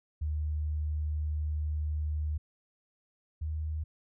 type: tone pair in turn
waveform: sine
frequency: 76 / 77.6 Hz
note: D#2 / D#2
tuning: -40 / -4 cents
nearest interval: unison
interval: 36 cents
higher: second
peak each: -29 / -31 dBFS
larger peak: first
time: 0.21-2.38 / 3.41-3.84 s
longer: first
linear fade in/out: 10 ms
effects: none